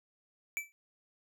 square tone with exponential decay, 2319 Hz, D7, 22 cents flat, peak -30 dBFS, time 0.57-0.72 s, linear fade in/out 0 ms, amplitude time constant 31 ms, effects none

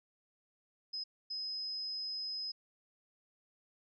sine tone bursts at uneven times, 5070 Hz, D#8, 32 cents sharp, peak -37 dBFS, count 2, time 0.93-1.04 / 1.3-2.52 s, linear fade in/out 10 ms, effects none

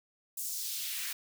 white noise with high-pass filter sweep, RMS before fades -37 dBFS, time 0.37-1.13 s, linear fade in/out 5 ms, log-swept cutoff 8300 to 1600 Hz, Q 1.4, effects none

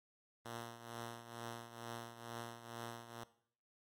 5% pulse tone with tremolo, 117.2 Hz, A#2, 10 cents sharp, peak -32 dBFS, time 0.45-3.24 s, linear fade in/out 5 ms, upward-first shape triangle, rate 2.2 Hz, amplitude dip 75%, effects noise-tail reverb RT60 0.6 s tail -17 dB re dry + MP3 64 kbps

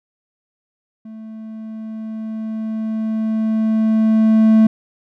triangle tone with level ramp, 220 Hz, A3, in tune, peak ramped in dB -30 to -5 dBFS, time 1.05-4.67 s, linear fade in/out 5 ms, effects none

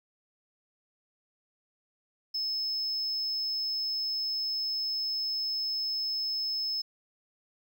triangle tone, 5210 Hz, E8, 21 cents flat, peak -27 dBFS, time 2.34-6.82 s, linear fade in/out 10 ms, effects tanh soft clip ceiling -24 dBFS + 11-bit

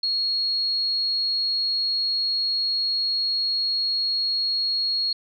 sine tone, 4305 Hz, C8, 49 cents sharp, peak -21 dBFS, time 0.03-5.13 s, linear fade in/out 5 ms, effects none

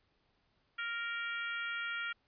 harmonic tone, 466.2 Hz, A#4, in tune, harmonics 3 / 4 / 5 / 6 / 7, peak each -38 / -43 / -43 / -48 / -47 dBFS, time 0.78-2.13 s, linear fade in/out 10 ms, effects pink hiss -75 dBFS RMS until 2.27 s + resampled to 11025 Hz

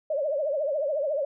sine tone with vibrato, 585 Hz, D5, 7 cents flat, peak -24 dBFS, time 0.1-1.25 s, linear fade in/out 5 ms, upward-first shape triangle, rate 14 Hz, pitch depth 170 cents each way, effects none

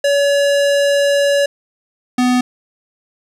square tone pair in turn, 567 / 249.3 Hz, C#5 / B3, +39 / +16 cents, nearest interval octave + major second, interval 1423 cents, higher first, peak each -12 dBFS, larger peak neither, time 0.04-1.46 / 2.18-2.41 s, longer first, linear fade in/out 5 ms, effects low-pass 9000 Hz 12 dB/octave + 9-bit

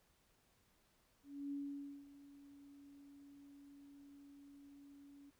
sine tone with ADSR envelope, 282.5 Hz, C#4, 33 cents sharp, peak -40 dBFS, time 1.23-5.31 s, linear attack 290 ms, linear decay 530 ms, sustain -17 dB, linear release 20 ms, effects pink hiss -75 dBFS RMS until 5.39 s

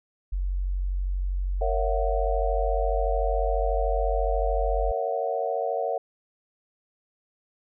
sine tone, 46.25 Hz, F#1, in tune, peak -24 dBFS, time 0.32-4.92 s, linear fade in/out 10 ms
sine chord, F# dominant seventh, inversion first, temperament just, 462.5 / 555 / 666 / 740 Hz, A#4 / C#5 / E5 / F#5, -14 / +2 / +18 / 0 cents, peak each -30 dBFS, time 1.61-5.98 s, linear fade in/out 5 ms
effects none

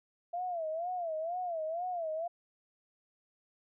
sine tone with vibrato, 677 Hz, E5, 46 cents sharp, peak -33 dBFS, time 0.33-2.28 s, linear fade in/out 10 ms, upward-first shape sine, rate 2.1 Hz, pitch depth 140 cents each way, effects none

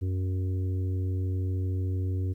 harmonic tone, 93 Hz, F#2, 9 cents sharp, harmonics 1 / 3 / 4 / 5, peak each -26 / -39 / -42 / -48 dBFS, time 0.01-2.34 s, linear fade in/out 20 ms, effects 11-bit

